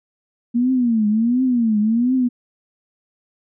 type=tone with vibrato; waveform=sine; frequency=233.1 Hz; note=A#3; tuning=in tune; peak=-14 dBFS; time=0.54-2.29 s; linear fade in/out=20 ms; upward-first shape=triangle; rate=1.4 Hz; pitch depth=210 cents each way; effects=none